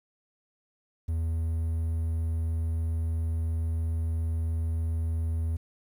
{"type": "tone", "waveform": "triangle", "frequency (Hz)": 81.5, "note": "E2", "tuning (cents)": -19, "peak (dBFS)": -24, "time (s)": [1.08, 5.57], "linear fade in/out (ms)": 10, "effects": ["10-bit"]}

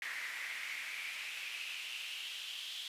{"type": "noise with high-pass filter sweep", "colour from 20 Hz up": "brown", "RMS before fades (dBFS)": -43, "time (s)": [0.02, 2.88], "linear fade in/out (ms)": 2, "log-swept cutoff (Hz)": [1900, 3300], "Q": 4.8, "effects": ["resampled to 32000 Hz"]}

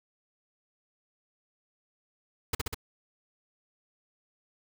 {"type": "noise with echo", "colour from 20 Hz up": "pink", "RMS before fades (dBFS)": -28, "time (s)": [2.53, 2.55], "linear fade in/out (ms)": 5, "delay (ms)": 65, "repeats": 3, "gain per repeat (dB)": -2, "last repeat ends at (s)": 2.745, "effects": []}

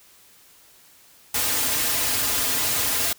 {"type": "noise with comb filter", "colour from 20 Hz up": "white", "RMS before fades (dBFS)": -23, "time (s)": [1.34, 3.13], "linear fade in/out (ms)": 5, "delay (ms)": 5.3, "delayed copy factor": -0.9, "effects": ["white hiss -53 dBFS RMS until 3.18 s"]}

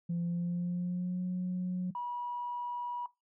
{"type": "tone with pitch glide", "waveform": "sine", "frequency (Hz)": [171.5, 181.7], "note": ["F3", "F#3"], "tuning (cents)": [-31, -31], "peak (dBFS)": -29, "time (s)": [0.09, 1.91], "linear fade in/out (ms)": 10, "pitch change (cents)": 100, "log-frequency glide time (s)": [0.21, 1.23]}
{"type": "tone", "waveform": "sine", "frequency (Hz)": 969, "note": "B5", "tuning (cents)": -33, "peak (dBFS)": -34, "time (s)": [1.95, 3.06], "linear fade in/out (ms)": 2}
{"effects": ["noise-tail reverb RT60 0.2 s tail -19 dB re dry", "tanh soft clip ceiling -28 dBFS"]}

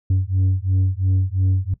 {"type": "beating tone pair", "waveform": "sine", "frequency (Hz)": [92.9, 95.8], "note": ["F#2", "G2"], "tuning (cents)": [7, -39], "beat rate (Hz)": 2.9, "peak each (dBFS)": -17, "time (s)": [0.1, 1.74], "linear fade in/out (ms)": 5, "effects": ["noise-tail reverb RT60 0.1 s tail -17 dB re dry", "tanh soft clip ceiling -13 dBFS"]}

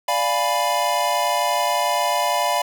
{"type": "chord", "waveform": "square", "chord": "D diminished seventh", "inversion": "none", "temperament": "equal", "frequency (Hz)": [587.3, 698.5, 830.6, 987.8], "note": ["D5", "F5", "Ab5", "Cb6"], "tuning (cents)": [0, 0, 0, 0], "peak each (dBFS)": [-26, -24, -27, -23], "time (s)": [0.08, 2.62], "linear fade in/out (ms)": 5, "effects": []}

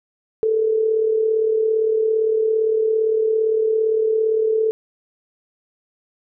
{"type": "tone with amplitude modulation", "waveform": "sine", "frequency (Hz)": 440, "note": "A4", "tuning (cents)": 0, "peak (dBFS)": -13, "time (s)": [0.43, 4.71], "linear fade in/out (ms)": 0, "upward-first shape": "sine", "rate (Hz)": 37.6, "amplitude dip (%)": 50, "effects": []}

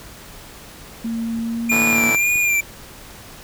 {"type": "tone with pitch glide", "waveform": "sine", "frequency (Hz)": [228.6, 232.6], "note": ["A#3", "A#3"], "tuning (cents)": [-34, -4], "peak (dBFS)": -21, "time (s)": [1.04, 2.11], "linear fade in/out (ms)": 10, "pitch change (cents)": 30, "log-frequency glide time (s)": [1.39, 1.65]}
{"type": "click train", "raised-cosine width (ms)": 3, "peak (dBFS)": -25, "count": 4, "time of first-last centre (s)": [1.39, 2.358], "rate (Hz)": 3.1}
{"type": "tone with vibrato", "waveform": "square", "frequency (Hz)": 2394, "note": "D7", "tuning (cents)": 33, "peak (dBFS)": -16, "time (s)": [1.69, 2.61], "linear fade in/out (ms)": 10, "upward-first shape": "sine", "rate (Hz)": 1.9, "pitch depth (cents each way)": 39}
{"type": "chord", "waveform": "5% pulse", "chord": "A suspended fourth", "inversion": "none", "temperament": "just", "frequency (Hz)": [110, 146.67, 165], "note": ["A2", "D3", "E3"], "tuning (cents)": [0, -2, 2], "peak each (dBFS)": -18, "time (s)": [1.71, 2.16], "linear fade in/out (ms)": 10}
{"effects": ["pink hiss -40 dBFS RMS until 3.43 s"]}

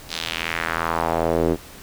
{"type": "tone with band-pass filter sweep", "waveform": "square", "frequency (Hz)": 41.3, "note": "E1", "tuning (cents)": 4, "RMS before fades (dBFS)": -23, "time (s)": [0.08, 1.57], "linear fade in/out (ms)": 50, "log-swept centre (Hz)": [4600, 350], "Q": 2, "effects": ["pink hiss -42 dBFS RMS until 1.82 s"]}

